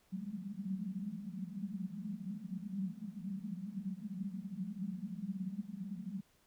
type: band-pass noise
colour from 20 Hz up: pink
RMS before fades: -42 dBFS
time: 0.12-6.21 s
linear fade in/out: 10 ms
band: 180 to 210 Hz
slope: 96 dB/octave
effects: pink hiss -71 dBFS RMS until 6.46 s